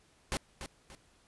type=noise with echo; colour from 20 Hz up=pink; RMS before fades=-33 dBFS; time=0.32-0.37 s; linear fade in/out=0 ms; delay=290 ms; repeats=2; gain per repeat=-9 dB; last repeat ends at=0.95 s; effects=pink hiss -66 dBFS RMS until 1.27 s + resampled to 24000 Hz